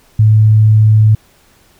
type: tone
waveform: sine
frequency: 108.2 Hz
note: A2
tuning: 29 cents flat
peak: -4 dBFS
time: 0.19-1.15 s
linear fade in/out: 5 ms
effects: pink hiss -49 dBFS RMS until 1.79 s